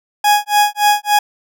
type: tone with tremolo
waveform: 40% pulse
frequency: 830.6 Hz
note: G#5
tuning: in tune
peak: -7 dBFS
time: 0.24-1.19 s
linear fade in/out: 5 ms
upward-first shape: sine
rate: 3.5 Hz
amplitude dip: 100%
effects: none